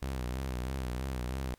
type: tone with vibrato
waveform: sawtooth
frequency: 64 Hz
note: C2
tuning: 38 cents flat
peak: -29 dBFS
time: 0.02-1.54 s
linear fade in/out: 0 ms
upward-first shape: sine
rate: 3.1 Hz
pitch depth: 87 cents each way
effects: pink hiss -66 dBFS RMS until 1.58 s + MP3 96 kbps